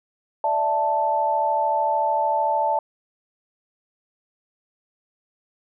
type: chord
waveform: sine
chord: D suspended second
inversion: none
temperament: just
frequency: 587.3 / 660.7 / 881 Hz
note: D5 / E5 / A5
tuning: 0 / +4 / +2 cents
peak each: -26 / -26 / -20 dBFS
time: 0.44-2.79 s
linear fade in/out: 2 ms
effects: none